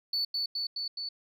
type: tone with echo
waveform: sine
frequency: 4472 Hz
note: C#8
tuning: 14 cents sharp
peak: -25 dBFS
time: 0.13-0.25 s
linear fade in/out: 5 ms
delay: 210 ms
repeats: 4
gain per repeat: -2 dB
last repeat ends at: 1.09 s
effects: tanh soft clip ceiling -25 dBFS